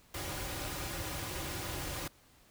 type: noise with comb filter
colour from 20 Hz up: pink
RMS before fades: -39 dBFS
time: 0.14-2.08 s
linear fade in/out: 5 ms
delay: 4.5 ms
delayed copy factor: -0.55
effects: pink hiss -63 dBFS RMS until 2.5 s